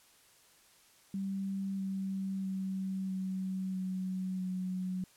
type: tone with pitch steps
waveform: sine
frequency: 194.5 / 192.49 / 190.5 / 188.53 / 186.58 / 184.65 Hz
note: G3 / G3 / G3 / F#3 / F#3 / F#3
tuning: -13 / -31 / -49 / +33 / +15 / -3 cents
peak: -33 dBFS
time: 1.14-5.04 s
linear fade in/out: 2 ms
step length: 650 ms
effects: white hiss -63 dBFS RMS until 5.16 s + low-pass 12000 Hz 12 dB/octave